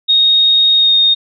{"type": "tone with pitch glide", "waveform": "sine", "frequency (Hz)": [3729, 3697], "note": ["A#7", "A#7"], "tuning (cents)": [0, -15], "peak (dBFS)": -7, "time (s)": [0.08, 1.15], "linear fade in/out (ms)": 20, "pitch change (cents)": -15, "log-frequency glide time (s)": [0.77, 0.93], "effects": []}